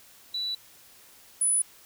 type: tone pair in turn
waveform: sine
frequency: 3951 / 9956 Hz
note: B7 / D#9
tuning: 0 / 0 cents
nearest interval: octave + major third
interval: 1600 cents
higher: second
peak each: -28 / -21 dBFS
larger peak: second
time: 0.34-0.55 / 1.41-1.62 s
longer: neither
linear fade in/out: 5 ms
effects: white hiss -54 dBFS RMS until 1.85 s